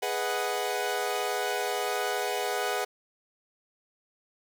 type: chord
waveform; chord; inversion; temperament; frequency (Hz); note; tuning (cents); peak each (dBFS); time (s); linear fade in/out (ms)
sawtooth; G# minor seventh; none; equal; 415.3 / 493.9 / 622.3 / 740; G#4 / B4 / D#5 / F#5; 0 / 0 / 0 / 0; -29 / -30 / -33 / -28; 0.02-2.85; 10
effects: 10-bit